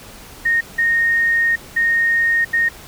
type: tone bursts at uneven times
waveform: sine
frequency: 1852 Hz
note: A#6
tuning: 12 cents flat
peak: -13 dBFS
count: 4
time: 0.45-0.61 / 0.78-1.56 / 1.76-2.45 / 2.53-2.69 s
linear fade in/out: 10 ms
effects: pink hiss -39 dBFS RMS until 2.87 s